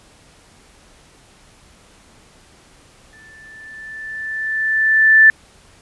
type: tone with exponential growth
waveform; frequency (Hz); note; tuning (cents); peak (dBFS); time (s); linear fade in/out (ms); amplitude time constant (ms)
sine; 1762; A6; +2; -4; 3.13-5.3; 1; 470
effects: pink hiss -49 dBFS RMS until 5.81 s + resampled to 24000 Hz